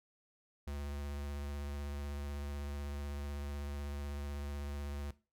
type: tone with vibrato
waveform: square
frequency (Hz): 71.7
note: D2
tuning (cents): -41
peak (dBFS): -40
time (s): 0.67-5.11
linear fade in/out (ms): 5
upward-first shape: sine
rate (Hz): 16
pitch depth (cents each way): 21
effects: noise-tail reverb RT60 0.3 s tail -17 dB re dry